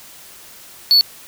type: tone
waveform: triangle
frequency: 4435 Hz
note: C#8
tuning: in tune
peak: -7 dBFS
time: 0.91-1.01 s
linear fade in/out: 0 ms
effects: white hiss -41 dBFS RMS until 1.27 s